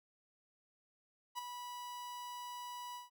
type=tone with ADSR envelope; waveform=45% pulse; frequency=980 Hz; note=B5; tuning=14 cents flat; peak=-37 dBFS; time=1.35-3.1 s; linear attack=33 ms; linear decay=13 ms; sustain=-7 dB; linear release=150 ms; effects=none